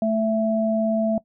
sine tone pair together, 220 / 662.7 Hz, A3 / E5, 0 / +9 cents, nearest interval octave + perfect fifth, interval 1909 cents, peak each -21 dBFS, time 0.02-1.18 s, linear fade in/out 2 ms, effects noise-tail reverb RT60 0.1 s tail -20 dB re dry

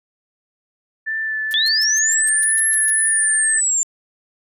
sine tone with vibrato, 1760 Hz, A6, in tune, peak -20 dBFS, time 1.06-3.61 s, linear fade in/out 20 ms, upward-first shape sine, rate 2.1 Hz, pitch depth 14 cents each way
violet noise bursts, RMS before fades -28 dBFS, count 10, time 1.51-2.9 s, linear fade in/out 0 ms, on 22 ms, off 130 ms
sine linear two-way sweep, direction up then down, 3322 to 11175 to 7200 Hz, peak -15 dBFS, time 1.54-3.83 s, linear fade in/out 0 ms, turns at 2.67 s
effects resampled to 32000 Hz

